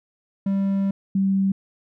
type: tone pair in turn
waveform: triangle / sine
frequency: 196 / 193.86 Hz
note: G3 / G3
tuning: 0 / -19 cents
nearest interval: unison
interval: 19 cents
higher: first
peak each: -17 dBFS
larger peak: neither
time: 0.46-0.91 / 1.15-1.52 s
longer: first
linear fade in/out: 5 ms
effects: none